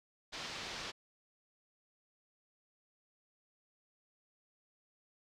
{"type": "low-pass noise", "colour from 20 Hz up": "white", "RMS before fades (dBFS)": -44, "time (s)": [0.32, 0.92], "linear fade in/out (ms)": 20, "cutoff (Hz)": 5100, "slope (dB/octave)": 24, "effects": []}